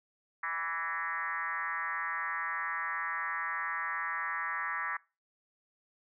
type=tone with frequency modulation; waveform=sine; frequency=1500 Hz; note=F#6; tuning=23 cents sharp; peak=-32 dBFS; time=0.43-4.97 s; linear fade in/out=5 ms; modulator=171 Hz; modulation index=2.9; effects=noise-tail reverb RT60 0.3 s tail -23 dB re dry